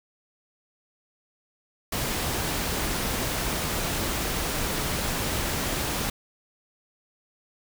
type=noise; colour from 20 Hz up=pink; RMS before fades=-28 dBFS; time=1.92-6.1 s; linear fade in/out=5 ms; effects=none

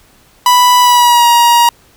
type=tone with pitch glide; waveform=45% pulse; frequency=987.8 to 948.7 Hz; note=B5 to A#5; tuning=0 to +30 cents; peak=-5 dBFS; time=0.46-1.69 s; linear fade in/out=2 ms; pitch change=-70 cents; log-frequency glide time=0.81-1.27 s; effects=pink hiss -47 dBFS RMS until 1.96 s

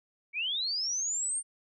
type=linear sweep; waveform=sine; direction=up; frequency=2221 to 8910 Hz; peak=-29 dBFS; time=0.33-1.43 s; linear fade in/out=50 ms; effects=none

